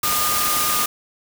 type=tone in noise; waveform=sine; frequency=1219 Hz; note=D#6; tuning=36 cents flat; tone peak=-23 dBFS; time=0.03-0.86 s; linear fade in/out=5 ms; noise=white; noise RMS=-21 dBFS; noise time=0.03-0.86 s; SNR=-5 dB; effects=none